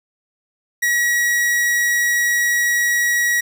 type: tone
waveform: 45% pulse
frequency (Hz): 1914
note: A#6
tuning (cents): +45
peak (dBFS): -15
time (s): 0.82-3.41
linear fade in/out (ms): 10
effects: none